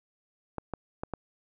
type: clicks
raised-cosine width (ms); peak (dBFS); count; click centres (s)
1; -19; 4; 0.583 / 0.737 / 1.035 / 1.137
effects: none